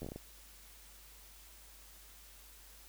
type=slowing click train; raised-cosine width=2 ms; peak=-30 dBFS; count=7; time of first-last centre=0.02-0.16 s; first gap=11 ms; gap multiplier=1.3; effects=added 50 Hz sine -59 dBFS peak until 2.88 s + white hiss -58 dBFS RMS until 2.88 s